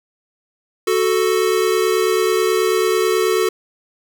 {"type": "tone pair together", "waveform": "square", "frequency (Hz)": [370.8, 440], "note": ["F#4", "A4"], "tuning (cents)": [4, 0], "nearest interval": "minor third", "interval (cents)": 296, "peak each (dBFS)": -18, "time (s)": [0.87, 3.49], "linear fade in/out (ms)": 5, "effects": []}